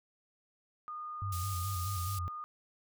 sine tone, 1224 Hz, D#6, 29 cents flat, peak -39 dBFS, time 0.88-2.44 s, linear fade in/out 0 ms
sine tone with vibrato, 93 Hz, F#2, 9 cents sharp, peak -34 dBFS, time 1.22-2.28 s, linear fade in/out 0 ms, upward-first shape square, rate 4.7 Hz, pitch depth 100 cents each way
white band-pass noise, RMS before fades -44 dBFS, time 1.32-2.19 s, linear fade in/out 5 ms, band 3700 to 16000 Hz, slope 12 dB/octave
effects none

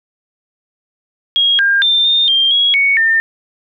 sine tone with pitch steps, 3279 / 1605 / 3584 / 3637 / 3184 / 3318 / 2226 / 1806 Hz, G#7 / G6 / A7 / A#7 / G7 / G#7 / C#7 / A6, -23 / +40 / +31 / -43 / +26 / -2 / +7 / +45 cents, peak -9 dBFS, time 1.36-3.2 s, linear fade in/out 0 ms, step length 230 ms, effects none

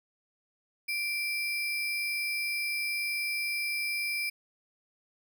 sine tone with sample-and-hold, 2349 Hz, D7, in tune, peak -29 dBFS, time 0.88-4.3 s, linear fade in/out 10 ms, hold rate 7350 Hz, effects none

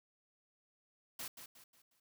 white noise with echo, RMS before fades -44 dBFS, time 1.19-1.28 s, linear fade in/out 5 ms, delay 180 ms, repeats 4, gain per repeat -8 dB, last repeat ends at 2 s, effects none

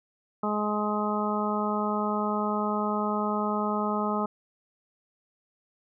harmonic tone, 210 Hz, G#3, 19 cents sharp, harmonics 1 / 2 / 3 / 4 / 5 / 6, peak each -29 / -33 / -34 / -33 / -34 / -32 dBFS, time 0.43-4.26 s, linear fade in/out 5 ms, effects none

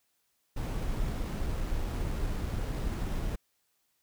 brown noise with sample-and-hold, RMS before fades -32 dBFS, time 0.56-3.36 s, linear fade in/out 10 ms, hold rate 8820 Hz, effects white hiss -75 dBFS RMS until 4.02 s

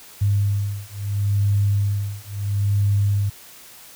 sine beating tone pair, 100.8 / 101.54 Hz, G2 / G#2, +49 / -39 cents, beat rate 0.74 Hz, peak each -21 dBFS, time 0.21-3.3 s, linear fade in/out 10 ms, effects white hiss -44 dBFS RMS until 3.95 s

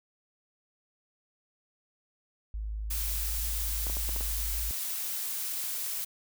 sine tone, 53.1 Hz, G#1, 39 cents sharp, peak -32 dBFS, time 2.54-4.71 s, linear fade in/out 0 ms
blue noise, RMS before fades -34 dBFS, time 2.9-6.05 s, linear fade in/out 10 ms
clicks, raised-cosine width 1 ms, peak -27 dBFS, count 6, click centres 3.868 / 3.899 / 3.969 / 4.092 / 4.163 / 4.209 s
effects none

